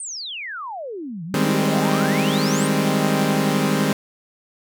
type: exponential two-way sweep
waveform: sine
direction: down then up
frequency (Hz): 9030 to 156 to 9030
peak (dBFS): -28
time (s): 0-2.67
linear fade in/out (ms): 2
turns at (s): 1.24
type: chord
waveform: sawtooth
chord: Ab major seventh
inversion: second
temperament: equal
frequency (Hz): 155.56 / 196 / 207.7 / 261.6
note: Eb3 / G3 / Ab3 / C4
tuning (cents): 0 / 0 / 0 / 0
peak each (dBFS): -19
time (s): 1.34-3.93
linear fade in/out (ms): 2
effects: none